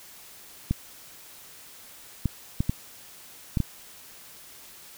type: clicks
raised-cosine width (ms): 5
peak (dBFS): -11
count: 6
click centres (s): 0.71 / 2.257 / 2.605 / 2.695 / 3.572 / 3.603
effects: white hiss -48 dBFS RMS until 4.97 s